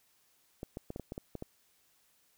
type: clicks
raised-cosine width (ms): 2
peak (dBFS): -26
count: 9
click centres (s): 0.631 / 0.771 / 0.904 / 0.961 / 0.997 / 1.121 / 1.179 / 1.353 / 1.424
effects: white hiss -70 dBFS RMS until 2.37 s